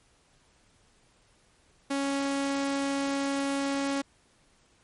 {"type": "tone", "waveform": "sawtooth", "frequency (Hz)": 277.2, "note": "C#4", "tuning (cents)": 0, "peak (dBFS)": -23, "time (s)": [1.9, 4.02], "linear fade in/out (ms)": 10, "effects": ["pink hiss -64 dBFS RMS until 4.83 s", "MP3 48 kbps"]}